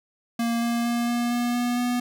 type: tone with pitch steps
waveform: square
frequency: 233.1 / 235 / 236.9 / 238.8 / 240.8 / 242.7 / 244.7 Hz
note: A#3 / A#3 / A#3 / A#3 / B3 / B3 / B3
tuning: 0 / +14 / +28 / +42 / -44 / -30 / -16 cents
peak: -23 dBFS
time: 0.39-2 s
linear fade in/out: 5 ms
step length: 230 ms
effects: none